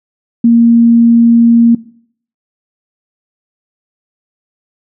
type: tone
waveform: sine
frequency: 233.1 Hz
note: A#3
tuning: in tune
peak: -3 dBFS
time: 0.44-1.75 s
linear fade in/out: 5 ms
effects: noise-tail reverb RT60 0.6 s tail -20 dB re dry